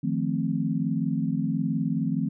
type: chord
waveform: sine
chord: F dominant seventh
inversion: third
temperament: equal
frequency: 155.56 / 174.61 / 220 / 261.6 Hz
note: Eb3 / F3 / A3 / C4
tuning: 0 / 0 / 0 / 0 cents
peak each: -29 dBFS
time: 0.03-2.29 s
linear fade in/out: 10 ms
effects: none